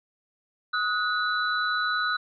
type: tone cluster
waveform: sine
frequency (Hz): 1261 / 1470 / 3967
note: D#6 / F#6 / B7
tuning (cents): +23 / -12 / +7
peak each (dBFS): -28 / -26 / -32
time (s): 0.73-2.17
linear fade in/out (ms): 10
effects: none